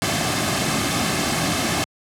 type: noise with comb filter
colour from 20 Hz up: pink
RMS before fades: -21 dBFS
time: 0.02-1.84 s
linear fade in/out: 0 ms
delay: 2.1 ms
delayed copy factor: -0.5
effects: high-pass 100 Hz 12 dB/octave + low-pass 10000 Hz 12 dB/octave